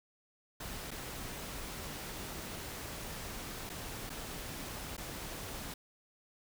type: noise with dropouts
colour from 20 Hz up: pink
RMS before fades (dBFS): -43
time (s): 0.6-5.74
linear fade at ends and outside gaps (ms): 5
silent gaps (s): 0.908-0.913 / 3.694-3.698 / 4.095-4.1 / 4.968-4.978
effects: none